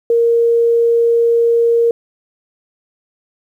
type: tone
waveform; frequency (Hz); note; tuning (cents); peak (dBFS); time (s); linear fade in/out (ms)
sine; 466.2; A#4; 0; -9; 0.1-1.91; 2
effects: 8-bit